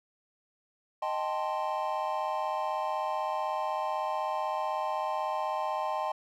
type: chord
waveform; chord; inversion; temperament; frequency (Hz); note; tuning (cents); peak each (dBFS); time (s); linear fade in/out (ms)
triangle; A half-diminished seventh; second; equal; 622.3 / 784 / 880 / 1046.5; Eb5 / G5 / A5 / C6; 0 / 0 / 0 / 0; -33; 1.02-6.12; 5
effects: none